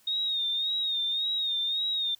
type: tone with vibrato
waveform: sine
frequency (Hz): 3708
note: A#7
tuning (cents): -10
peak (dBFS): -26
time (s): 0.07-2.15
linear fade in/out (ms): 5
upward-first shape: sine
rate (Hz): 1.8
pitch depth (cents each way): 64
effects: white hiss -62 dBFS RMS until 2.19 s